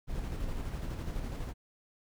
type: noise with tremolo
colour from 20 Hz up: brown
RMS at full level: -35 dBFS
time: 0.07-1.54 s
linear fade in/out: 50 ms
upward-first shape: square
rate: 12 Hz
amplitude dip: 30%
effects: none